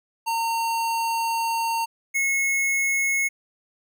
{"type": "tone pair in turn", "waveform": "square", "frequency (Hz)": [915, 2180], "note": ["A#5", "C#7"], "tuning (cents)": [-32, -29], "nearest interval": "octave + minor third", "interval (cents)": 1503, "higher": "second", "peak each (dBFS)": [-23, -21], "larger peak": "second", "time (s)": [[0.26, 1.86], [2.14, 3.29]], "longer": "first", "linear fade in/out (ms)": 20, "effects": []}